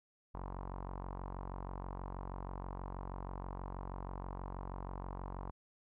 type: tone with low-pass filter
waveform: sawtooth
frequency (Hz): 46.25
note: F#1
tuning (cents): 0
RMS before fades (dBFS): -44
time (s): 0.34-5.51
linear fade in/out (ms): 10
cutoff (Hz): 1000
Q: 4.2
effects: none